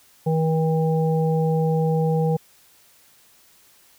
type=harmonic tone; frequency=160 Hz; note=D#3; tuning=49 cents sharp; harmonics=1 / 3 / 5; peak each=-19 / -23 / -29 dBFS; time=0.26-2.37 s; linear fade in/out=10 ms; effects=white hiss -55 dBFS RMS until 3.98 s